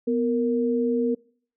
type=tone pair together; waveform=sine; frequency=246.9 / 464.3 Hz; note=B3 / A#4; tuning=0 / -7 cents; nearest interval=major seventh; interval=1093 cents; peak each=-23 dBFS; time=0.07-1.15 s; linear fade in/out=10 ms; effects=noise-tail reverb RT60 0.5 s tail -24 dB re dry